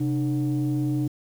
sine tone pair together, 131.71 / 301.9 Hz, C3 / D4, +12 / +48 cents, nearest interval octave + major second, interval 1436 cents, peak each -23 dBFS, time 0-1.08 s, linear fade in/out 10 ms, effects tanh soft clip ceiling -18 dBFS + 8-bit

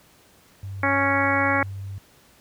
sine tone, 97.8 Hz, G2, 4 cents flat, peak -30 dBFS, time 0.63-1.98 s, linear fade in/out 0 ms
harmonic tone, 277.2 Hz, C#4, in tune, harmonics 1 / 2 / 3 / 4 / 5 / 6 / 7 / 8, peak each -27 / -27 / -27 / -27 / -27 / -27 / -27 / -27 dBFS, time 0.83-1.63 s, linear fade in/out 2 ms
effects pink hiss -55 dBFS RMS until 2.4 s + high-pass 60 Hz 12 dB/octave

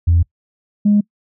sine tone pair in turn, 85 / 206.5 Hz, F2 / G#3, -46 / -10 cents, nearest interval octave + minor third, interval 1536 cents, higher second, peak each -8 dBFS, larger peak neither, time 0.07-0.23 / 0.85-1.01 s, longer neither, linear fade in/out 10 ms, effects noise-tail reverb RT60 0.1 s tail -25 dB re dry + tanh soft clip ceiling -5 dBFS

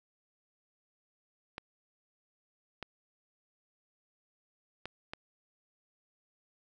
clicks, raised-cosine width 0.3 ms, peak -23 dBFS, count 4, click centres 1.581 / 2.827 / 4.856 / 5.135 s, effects none

